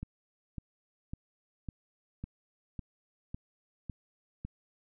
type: click train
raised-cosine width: 5 ms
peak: -26 dBFS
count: 9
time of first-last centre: 0.03-4.45 s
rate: 1.81 Hz
effects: none